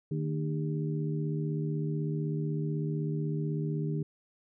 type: harmonic tone with a mistuned harmonic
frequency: 76 Hz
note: D#2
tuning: 40 cents flat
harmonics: 2 / 3 / 4 / 5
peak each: -30 / -40 / -39 / -39 dBFS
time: 0.11-4.03 s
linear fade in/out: 5 ms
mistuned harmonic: 5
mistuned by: +100 cents
effects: none